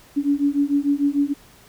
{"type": "beating tone pair", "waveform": "sine", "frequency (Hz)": [281.6, 288.3], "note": ["C#4", "D4"], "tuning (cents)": [27, -32], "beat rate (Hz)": 6.7, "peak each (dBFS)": -20, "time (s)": [0.16, 1.34], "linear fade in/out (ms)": 20, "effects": ["pink hiss -50 dBFS RMS until 1.68 s"]}